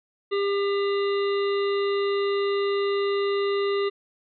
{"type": "harmonic tone with a mistuned harmonic", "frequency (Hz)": 400, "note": "G4", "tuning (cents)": 35, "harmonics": [1, 3, 5, 7, 9, 10], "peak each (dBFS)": [-22, -32, -36, -39, -41, -42], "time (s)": [0.31, 3.9], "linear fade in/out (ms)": 20, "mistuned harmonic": 9, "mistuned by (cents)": 16, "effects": []}